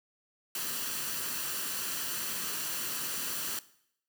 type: noise with comb filter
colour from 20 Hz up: white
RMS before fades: -35 dBFS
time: 0.55-3.59 s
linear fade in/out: 2 ms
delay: 0.68 ms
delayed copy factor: +0.5
effects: noise-tail reverb RT60 0.7 s tail -18 dB re dry + high-pass 150 Hz 12 dB/octave